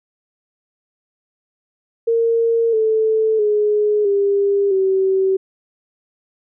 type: tone with pitch steps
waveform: sine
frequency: 460 / 439.2 / 419.4 / 400.5 / 382.4 Hz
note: A#4 / A4 / G#4 / G4 / G4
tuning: -23 / -3 / +17 / +37 / -43 cents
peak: -13 dBFS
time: 2.07-5.37 s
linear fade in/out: 10 ms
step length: 660 ms
effects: none